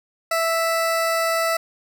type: tone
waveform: 20% pulse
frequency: 659.3 Hz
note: E5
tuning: in tune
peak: -14 dBFS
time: 0.31-1.57 s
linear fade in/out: 5 ms
effects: none